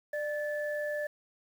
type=tone pair together; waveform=sine; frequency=595.6 / 1741 Hz; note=D5 / A6; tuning=+24 / -19 cents; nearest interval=octave + perfect fifth; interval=1857 cents; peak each=-32 / -37 dBFS; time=0.13-1.07 s; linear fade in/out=5 ms; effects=9-bit